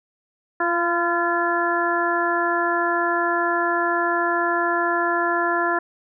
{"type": "harmonic tone with a mistuned harmonic", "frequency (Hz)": 344.3, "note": "F4", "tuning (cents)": -25, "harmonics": [1, 2, 3, 4, 5], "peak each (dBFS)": [-25, -25, -25, -25, -25], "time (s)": [0.6, 5.79], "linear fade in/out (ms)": 5, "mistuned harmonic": 3, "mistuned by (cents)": -23, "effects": []}